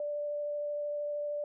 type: tone with vibrato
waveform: sine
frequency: 587.3 Hz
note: D5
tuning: in tune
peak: -32 dBFS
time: 0-1.44 s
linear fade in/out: 2 ms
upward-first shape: triangle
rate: 13 Hz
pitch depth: 9 cents each way
effects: none